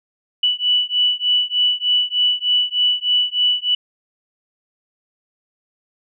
sine beating tone pair, 2960 / 2963.3 Hz, F#7 / F#7, 0 / +2 cents, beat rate 3.3 Hz, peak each -18 dBFS, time 0.43-3.75 s, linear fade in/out 5 ms, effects none

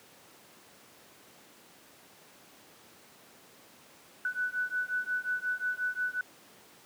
sine beating tone pair, 1487 / 1492.6 Hz, F#6 / F#6, +8 / +15 cents, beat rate 5.6 Hz, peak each -33 / -33 dBFS, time 4.25-6.21 s, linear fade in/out 2 ms, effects pink hiss -56 dBFS RMS until 6.85 s + high-pass 200 Hz 12 dB/octave

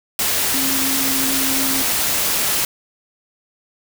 sine tone in noise, 268.2 Hz, C4, 43 cents sharp, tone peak -24 dBFS, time 0.54-1.82 s, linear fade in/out 2 ms, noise white, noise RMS -19 dBFS, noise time 0.19-2.65 s, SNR -8 dB, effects none

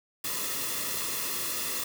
white noise with comb filter, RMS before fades -32 dBFS, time 0.24-1.84 s, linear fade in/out 5 ms, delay 1.3 ms, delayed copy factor -0.65, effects none

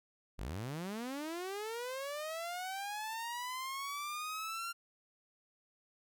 sawtooth linear sweep, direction up, 38.89 to 1389 Hz, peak -35 dBFS, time 0.38-4.73 s, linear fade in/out 20 ms, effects none

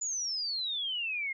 sine exponential sweep, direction down, 7040 to 2093 Hz, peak -31 dBFS, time 0.01-1.33 s, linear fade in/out 10 ms, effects none

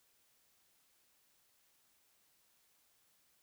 silence, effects white hiss -73 dBFS RMS until 3.42 s

